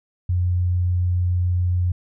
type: tone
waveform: sine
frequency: 89.3 Hz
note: F2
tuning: 39 cents sharp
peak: -17 dBFS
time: 0.29-1.92 s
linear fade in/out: 5 ms
effects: none